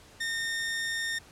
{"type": "tone", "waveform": "sawtooth", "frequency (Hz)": 1828, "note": "A#6", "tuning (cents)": -34, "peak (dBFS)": -26, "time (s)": [0.2, 1.19], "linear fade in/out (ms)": 10, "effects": ["pink hiss -54 dBFS RMS until 1.31 s", "low-pass 10000 Hz 12 dB/octave"]}